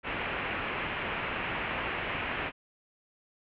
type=low-pass noise; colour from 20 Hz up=white; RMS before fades=-34 dBFS; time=0.03-2.52 s; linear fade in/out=50 ms; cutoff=2800 Hz; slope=48 dB/octave; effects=none